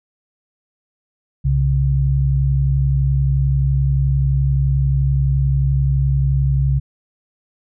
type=tone pair together; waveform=sine; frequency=65.07 / 136.6 Hz; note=C2 / C#3; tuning=-9 / -25 cents; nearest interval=octave + minor second; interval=1284 cents; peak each=-17 / -15 dBFS; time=1.44-6.8 s; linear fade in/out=20 ms; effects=none